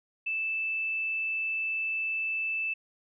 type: tone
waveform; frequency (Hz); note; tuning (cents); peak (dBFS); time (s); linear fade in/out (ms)
sine; 2637; E7; 0; -28; 0.26-2.74; 10
effects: none